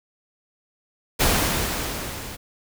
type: noise with level ramp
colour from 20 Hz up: pink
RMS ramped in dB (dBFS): -18 to -36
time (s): 1.19-2.37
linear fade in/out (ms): 20
effects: none